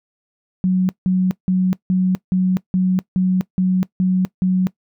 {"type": "tone bursts", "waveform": "sine", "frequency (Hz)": 185, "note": "F#3", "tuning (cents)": 0, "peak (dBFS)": -13, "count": 10, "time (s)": [0.64, 4.67], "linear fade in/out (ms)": 0, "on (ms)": 250, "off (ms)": 170, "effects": ["noise-tail reverb RT60 0.1 s tail -20 dB re dry"]}